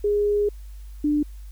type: tone pair in turn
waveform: sine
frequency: 412.7 / 296.3 Hz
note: G#4 / D4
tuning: -11 / +15 cents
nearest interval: tritone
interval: 574 cents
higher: first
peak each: -18 dBFS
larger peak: neither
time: 0.04-0.49 / 1.04-1.23 s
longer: first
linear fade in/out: 5 ms
effects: added 50 Hz sine -36 dBFS peak until 1.51 s + white hiss -58 dBFS RMS until 1.51 s